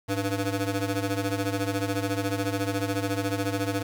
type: ring-modulated tone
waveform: 20% pulse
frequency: 197.4 Hz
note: G3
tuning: 12 cents sharp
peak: -18 dBFS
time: 0.08-3.83 s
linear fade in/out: 10 ms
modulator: 91.7 Hz
effects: none